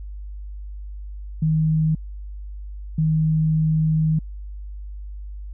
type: tone pair in turn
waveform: sine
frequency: 157.3 / 157.3 Hz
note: D#3 / D#3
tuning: +19 / +19 cents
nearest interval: unison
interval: 0 cents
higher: neither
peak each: -16 dBFS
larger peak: neither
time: 1.42-1.95 / 2.98-4.19 s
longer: second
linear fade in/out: 5 ms
effects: added 50 Hz sine -31 dBFS peak until 5.53 s